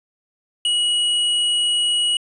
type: tone with hard clipping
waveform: sine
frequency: 2912 Hz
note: F#7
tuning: 28 cents flat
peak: -18 dBFS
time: 0.65-2.17 s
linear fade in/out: 2 ms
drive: 10 dB
effects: resampled to 24000 Hz